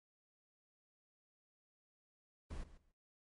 brown noise with echo, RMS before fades -45 dBFS, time 2.5-2.64 s, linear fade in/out 10 ms, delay 140 ms, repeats 2, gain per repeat -15 dB, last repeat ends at 2.92 s, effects noise-tail reverb RT60 0.2 s tail -17 dB re dry + MP3 48 kbps

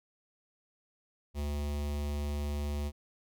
square tone with notch filter, 72.9 Hz, D2, 12 cents flat, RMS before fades -34 dBFS, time 1.34-2.92 s, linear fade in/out 50 ms, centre 1500 Hz, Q 1.6, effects none

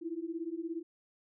sine beating tone pair, 321.9 / 338.9 Hz, E4 / E4, -41 / +48 cents, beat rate 17 Hz, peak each -39 / -38 dBFS, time 0.01-0.83 s, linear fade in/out 20 ms, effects none

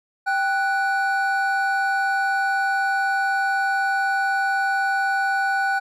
triangle tone pair together, 784 / 1480 Hz, G5 / F#6, 0 / 0 cents, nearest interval major seventh, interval 1100 cents, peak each -20 dBFS, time 0.26-5.8 s, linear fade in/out 20 ms, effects none

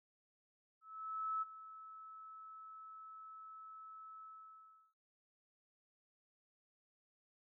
sine tone with ADSR envelope, 1302 Hz, E6, 22 cents flat, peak -35 dBFS, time 0.81-4.94 s, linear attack 610 ms, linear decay 20 ms, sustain -16 dB, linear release 710 ms, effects none

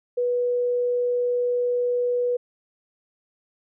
sine tone, 489.1 Hz, B4, 17 cents flat, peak -20 dBFS, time 0.17-2.37 s, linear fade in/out 10 ms, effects none

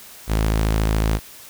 sawtooth tone, 53.9 Hz, A1, 35 cents flat, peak -13 dBFS, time 0.27-1.2 s, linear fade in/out 50 ms, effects white hiss -42 dBFS RMS until 1.49 s

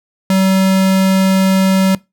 square tone, 190.6 Hz, G3, 48 cents flat, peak -10 dBFS, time 0.3-1.95 s, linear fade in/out 2 ms, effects noise-tail reverb RT60 0.2 s tail -21 dB re dry

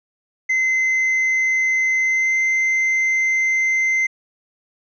triangle tone with pitch glide, 2059 to 2075 Hz, C7 to C7, -28 to -15 cents, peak -14 dBFS, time 0.49-4.07 s, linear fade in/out 10 ms, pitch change +13 cents, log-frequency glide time 2-2.37 s, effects resampled to 16000 Hz

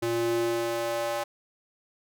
square tone with high-pass filter sweep, 116.54 Hz, A#2, in tune, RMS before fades -28 dBFS, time 0.02-1.24 s, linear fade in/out 10 ms, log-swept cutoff 260 to 680 Hz, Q 2.6, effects none

